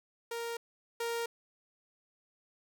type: tone pair in turn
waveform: sawtooth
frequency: 466.2 / 466.2 Hz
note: A#4 / A#4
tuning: 0 / 0 cents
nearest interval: unison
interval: 0 cents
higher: neither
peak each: -32 / -29 dBFS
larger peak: second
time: 0.31-0.57 / 1-1.26 s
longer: neither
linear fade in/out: 5 ms
effects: none